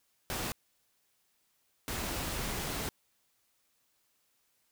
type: noise bursts at uneven times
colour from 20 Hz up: pink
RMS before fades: -36 dBFS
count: 2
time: 0.3-0.52 / 1.88-2.89 s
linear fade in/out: 0 ms
effects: white hiss -74 dBFS RMS until 4.71 s